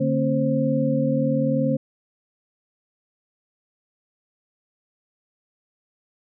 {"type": "tone cluster", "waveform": "sine", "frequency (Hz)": [146.2, 228.3, 269.1, 528], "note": ["D3", "A#3", "C4", "C5"], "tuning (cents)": [-7, -36, 49, 16], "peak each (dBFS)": -24, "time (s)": [0, 1.77], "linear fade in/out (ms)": 10, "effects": []}